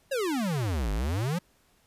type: exponential two-way sweep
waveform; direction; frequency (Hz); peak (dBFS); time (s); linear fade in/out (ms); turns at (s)
square; down then up; 573 to 48.19 to 187.7; -27; 0.11-1.39; 10; 0.92
effects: pink hiss -65 dBFS RMS until 1.86 s + resampled to 32000 Hz